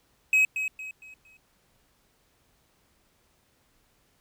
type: tone with echo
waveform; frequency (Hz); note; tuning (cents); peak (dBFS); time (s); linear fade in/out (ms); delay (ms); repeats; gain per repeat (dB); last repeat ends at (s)
triangle; 2547; D#7; +40; -16; 0.33-0.45; 2; 230; 4; -9; 1.37
effects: pink hiss -67 dBFS RMS until 4.2 s